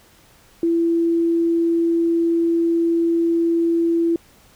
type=tone; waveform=sine; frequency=335.2 Hz; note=E4; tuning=29 cents sharp; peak=-15 dBFS; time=0.63-4.16 s; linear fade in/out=2 ms; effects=pink hiss -52 dBFS RMS until 4.55 s